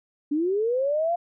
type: linear sweep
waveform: sine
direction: up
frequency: 281.6 to 705 Hz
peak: -21 dBFS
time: 0.31-1.16 s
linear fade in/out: 10 ms
effects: none